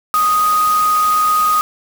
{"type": "tone in noise", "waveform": "sine", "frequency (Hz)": 1245, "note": "D#6", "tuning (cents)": 1, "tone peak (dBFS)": -11, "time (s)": [0.14, 1.61], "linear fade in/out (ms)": 0, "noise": "white", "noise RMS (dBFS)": -26, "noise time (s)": [0.14, 1.61], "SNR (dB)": 12, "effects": []}